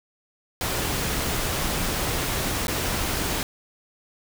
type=noise with dropouts; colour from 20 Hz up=pink; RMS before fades=-26 dBFS; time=0.61-3.43 s; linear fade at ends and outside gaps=1 ms; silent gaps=2.67-2.681 s; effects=none